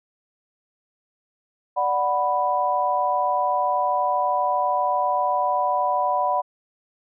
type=chord; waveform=sine; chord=B minor; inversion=first; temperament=equal; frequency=587.3 / 740 / 987.8 Hz; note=D5 / F#5 / B5; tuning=0 / 0 / 0 cents; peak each=-26 / -23 / -22 dBFS; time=1.76-6.42 s; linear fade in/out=20 ms; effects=none